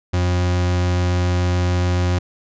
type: tone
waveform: 40% pulse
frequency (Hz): 89.3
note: F2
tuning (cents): +39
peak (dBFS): -15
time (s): 0.13-2.19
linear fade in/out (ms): 10
effects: resampled to 16000 Hz